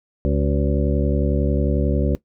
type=harmonic tone with a mistuned harmonic; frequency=71.1 Hz; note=C#2; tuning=45 cents sharp; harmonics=1 / 2 / 3 / 4 / 5 / 7 / 8; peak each=-20 / -23 / -25 / -26 / -27 / -28 / -29 dBFS; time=0.25-2.15 s; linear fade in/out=0 ms; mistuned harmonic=5; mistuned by=+100 cents; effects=noise-tail reverb RT60 0.1 s tail -18 dB re dry